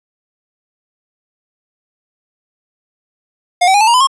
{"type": "tone with pitch steps", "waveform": "square", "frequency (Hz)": [713, 764.2, 819, 877.8, 940.8, 1008.3, 1080.7], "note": ["F5", "G5", "G#5", "A5", "A#5", "B5", "C#6"], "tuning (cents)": [36, -44, -24, -4, 16, 36, -44], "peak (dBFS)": -8, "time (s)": [3.61, 4.072], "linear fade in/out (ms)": 10, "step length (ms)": 66, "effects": ["resampled to 24000 Hz"]}